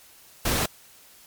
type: noise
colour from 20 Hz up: pink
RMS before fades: -24 dBFS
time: 0.45-0.66 s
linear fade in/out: 5 ms
effects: white hiss -52 dBFS RMS until 1.26 s + MP3 96 kbps